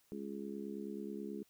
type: harmonic tone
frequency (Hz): 69.3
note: C#2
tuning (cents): 0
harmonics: 3 / 4 / 5 / 6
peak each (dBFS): -44 / -48 / -47 / -47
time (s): 0.12-1.43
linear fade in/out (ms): 0
effects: white hiss -72 dBFS RMS until 1.49 s